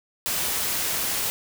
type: noise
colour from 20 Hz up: white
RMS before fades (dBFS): -26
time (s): 0.26-1.3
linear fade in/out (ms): 0
effects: none